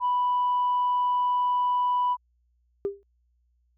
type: tone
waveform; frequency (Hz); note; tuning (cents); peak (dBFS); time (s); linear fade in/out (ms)
sine; 987.8; B5; 0; -20; 0-2.17; 50
type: tone with exponential decay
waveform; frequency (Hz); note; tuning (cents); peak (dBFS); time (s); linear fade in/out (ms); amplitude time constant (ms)
sine; 399.1; G4; +31; -20; 2.85-3.03; 0; 37
effects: tanh soft clip ceiling -18 dBFS + added 60 Hz sine -65 dBFS peak until 3.77 s